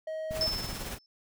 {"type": "tone", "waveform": "triangle", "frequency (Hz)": 632, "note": "D#5", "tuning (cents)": 27, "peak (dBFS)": -31, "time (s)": [0.07, 0.47], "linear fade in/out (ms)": 5}
{"type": "noise with tremolo", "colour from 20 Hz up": "pink", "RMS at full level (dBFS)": -36, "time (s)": [0.3, 0.99], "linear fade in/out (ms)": 50, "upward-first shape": "triangle", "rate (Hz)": 18, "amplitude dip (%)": 50}
{"type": "click train", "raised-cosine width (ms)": 5, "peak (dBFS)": -27, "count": 6, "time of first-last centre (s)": [0.31, 0.73], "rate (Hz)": 11.9}
{"type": "tone with exponential decay", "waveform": "sine", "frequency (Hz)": 5274, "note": "E8", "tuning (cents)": 0, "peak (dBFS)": -24, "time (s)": [0.41, 1.06], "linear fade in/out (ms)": 1, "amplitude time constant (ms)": 140}
{"effects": []}